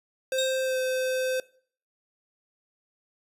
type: tone with pitch glide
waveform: square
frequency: 523 to 515.8 Hz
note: C5 to C5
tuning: -1 to -25 cents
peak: -26 dBFS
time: 0.32-1.4 s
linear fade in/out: 2 ms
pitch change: -24 cents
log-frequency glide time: 0.63-0.78 s
type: tone with exponential decay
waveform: 30% pulse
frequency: 3729 Hz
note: A#7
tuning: in tune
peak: -22 dBFS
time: 0.38-0.89 s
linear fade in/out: 5 ms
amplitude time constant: 110 ms
effects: noise-tail reverb RT60 0.5 s tail -21 dB re dry + resampled to 32000 Hz